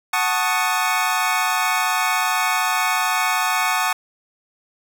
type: chord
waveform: 25% pulse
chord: D# half-diminished seventh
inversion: first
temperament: equal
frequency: 740 / 880 / 1108.7 / 1244.5 Hz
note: F#5 / A5 / C#6 / D#6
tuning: 0 / 0 / 0 / 0 cents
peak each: -20 dBFS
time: 0.13-3.93 s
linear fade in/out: 5 ms
effects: none